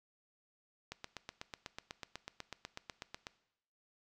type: click train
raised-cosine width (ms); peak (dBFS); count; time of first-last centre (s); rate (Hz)
0.2; -25; 20; 0.92-3.269; 8.09
effects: noise-tail reverb RT60 0.8 s tail -18 dB re dry